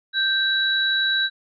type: tone pair together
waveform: sine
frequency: 1568 / 3910 Hz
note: G6 / B7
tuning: 0 / -18 cents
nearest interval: octave + major third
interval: 1582 cents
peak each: -21 dBFS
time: 0.13-1.3 s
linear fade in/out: 50 ms
effects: none